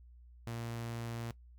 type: tone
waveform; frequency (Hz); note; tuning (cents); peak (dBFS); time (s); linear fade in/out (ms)
sawtooth; 116.54; A#2; 0; -35; 0.47-1.31; 0
effects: noise-tail reverb RT60 0.1 s tail -17 dB re dry + added 60 Hz sine -54 dBFS peak until 1.58 s